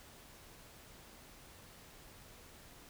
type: silence
effects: pink hiss -57 dBFS RMS until 2.89 s